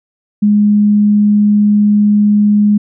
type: tone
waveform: sine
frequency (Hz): 207.7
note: G#3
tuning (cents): 0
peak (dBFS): -6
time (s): 0.42-2.78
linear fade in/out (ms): 10
effects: none